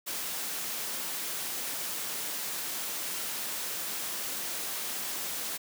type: high-pass noise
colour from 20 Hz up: white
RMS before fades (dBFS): -35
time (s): 0.06-5.58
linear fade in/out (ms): 20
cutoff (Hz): 170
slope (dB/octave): 12
effects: none